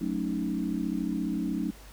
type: chord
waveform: sine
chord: D# half-diminished seventh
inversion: first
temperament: equal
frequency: 185 / 220 / 277.2 / 311.1 Hz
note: F#3 / A3 / C#4 / D#4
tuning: 0 / 0 / 0 / 0 cents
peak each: -33 dBFS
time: 0.01-1.71 s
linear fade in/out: 5 ms
effects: added 50 Hz sine -48 dBFS peak until 1.92 s + pink hiss -52 dBFS RMS until 1.92 s